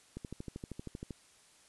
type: click train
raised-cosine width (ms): 3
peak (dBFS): -28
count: 13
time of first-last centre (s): 0.17-1.107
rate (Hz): 12.8
effects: white hiss -63 dBFS RMS until 1.68 s + resampled to 24000 Hz